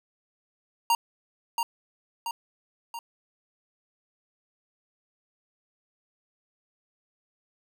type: tone with echo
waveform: square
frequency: 932.3 Hz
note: A#5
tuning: in tune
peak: -20 dBFS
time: 0.9-0.95 s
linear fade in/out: 2 ms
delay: 680 ms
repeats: 3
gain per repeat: -5 dB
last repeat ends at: 2.99 s
effects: none